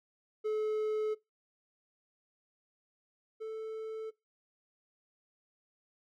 triangle tone pair in turn, 430.2 / 440.3 Hz, A4 / A4, -39 / +1 cents, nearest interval unison, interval 40 cents, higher second, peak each -28 / -35 dBFS, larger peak first, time 0.44-1.15 / 3.4-4.11 s, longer neither, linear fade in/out 20 ms, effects noise-tail reverb RT60 0.2 s tail -21 dB re dry

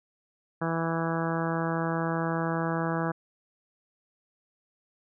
harmonic tone, 164.81 Hz, E3, in tune, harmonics 1 / 2 / 3 / 4 / 5 / 6 / 7 / 8 / 9 / 10, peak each -30 / -33 / -35 / -36 / -37 / -38 / -38 / -39 / -40 / -40 dBFS, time 0.61-3.12 s, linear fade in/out 10 ms, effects none

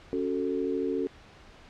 sine chord, F# minor, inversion second, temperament just, 277.5 / 370 / 444 Hz, C#4 / F#4 / A4, +2 / 0 / +16 cents, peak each -31 dBFS, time 0.13-1.07 s, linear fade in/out 0 ms, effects pink hiss -52 dBFS RMS until 1.69 s + low-pass 4000 Hz 12 dB/octave

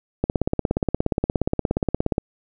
click train, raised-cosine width 2 ms, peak -6 dBFS, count 34, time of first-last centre 0.24-2.181 s, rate 17 Hz, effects none

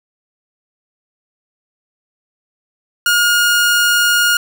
sawtooth tone, 1428 Hz, F6, 38 cents sharp, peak -7 dBFS, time 3.06-4.37 s, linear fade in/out 2 ms, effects none

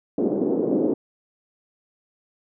pink band-pass noise, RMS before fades -22 dBFS, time 0.18-0.94 s, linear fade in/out 5 ms, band 250 to 440 Hz, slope 24 dB/octave, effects none

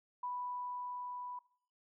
sine tone with level ramp, 987.8 Hz, B5, in tune, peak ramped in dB -37 to -42 dBFS, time 0.23-1.39 s, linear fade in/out 5 ms, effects noise-tail reverb RT60 0.5 s tail -18 dB re dry

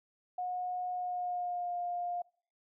sine tone with pitch glide, 725 to 705.6 Hz, F#5 to F5, -35 to +18 cents, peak -33 dBFS, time 0.38-2.22 s, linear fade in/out 5 ms, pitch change -47 cents, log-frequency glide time 0.91-1.76 s, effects noise-tail reverb RT60 0.5 s tail -25 dB re dry

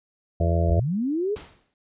harmonic tone, 84.2 Hz, E2, 37 cents sharp, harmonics 1 / 2 / 4 / 5 / 6 / 7 / 8, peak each -20 / -27 / -32 / -33 / -34 / -30 / -29 dBFS, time 0.4-0.8 s, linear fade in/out 5 ms
sine linear sweep, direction up, 38.89 to 438.1 Hz, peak -22 dBFS, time 0.68-1.36 s, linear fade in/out 20 ms
pink noise with exponential decay, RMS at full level -37 dBFS, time 1.36-1.74 s, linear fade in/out 1 ms, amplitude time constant 81 ms
effects resampled to 8000 Hz

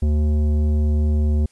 sine tone with tanh clipping, 75.2 Hz, D2, 42 cents sharp, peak -17 dBFS, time 0.02-1.46 s, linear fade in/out 5 ms, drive 12 dB, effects white hiss -59 dBFS RMS until 1.51 s + resampled to 24000 Hz

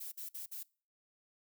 violet noise bursts, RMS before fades -44 dBFS, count 4, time 0-0.633 s, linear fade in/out 10 ms, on 120 ms, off 51 ms, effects noise-tail reverb RT60 0.4 s tail -24 dB re dry

